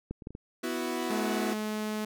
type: clicks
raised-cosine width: 3 ms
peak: -22 / -32 / -24 / -32 / -26 dBFS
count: 5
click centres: 0.11 / 0.222 / 0.271 / 0.306 / 0.351 s
type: chord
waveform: sawtooth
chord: B suspended fourth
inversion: none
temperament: equal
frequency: 246.9 / 329.6 / 370 Hz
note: B3 / E4 / F#4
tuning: 0 / 0 / 0 cents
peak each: -31 dBFS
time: 0.63-1.54 s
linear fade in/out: 10 ms
type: tone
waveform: sawtooth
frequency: 214 Hz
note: A3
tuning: 48 cents flat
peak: -27 dBFS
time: 1.1-2.05 s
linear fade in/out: 5 ms
effects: none